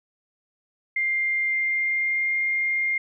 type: tone with pitch glide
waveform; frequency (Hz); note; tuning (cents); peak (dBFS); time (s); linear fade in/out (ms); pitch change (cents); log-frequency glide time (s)
sine; 2100 to 2117; C7 to C7; +6 to +20; -21; 0.96-2.98; 5; +14; 1.42-2.36
effects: none